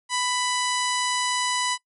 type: harmonic tone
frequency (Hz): 993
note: B5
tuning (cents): +9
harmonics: 1 / 2 / 3 / 4 / 5 / 6 / 7 / 8 / 9 / 10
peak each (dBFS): -27 / -30 / -32 / -33 / -34 / -35 / -35 / -36 / -37 / -37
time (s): 0.09-1.78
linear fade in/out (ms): 50
effects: noise-tail reverb RT60 0.1 s tail -21 dB re dry